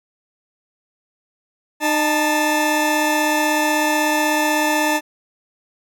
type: tone pair together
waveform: 20% pulse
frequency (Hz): 305.4 / 880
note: D#4 / A5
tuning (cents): -32 / 0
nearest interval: octave + tritone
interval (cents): 1832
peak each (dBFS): -14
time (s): 1.8-5.01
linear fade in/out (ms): 50
effects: none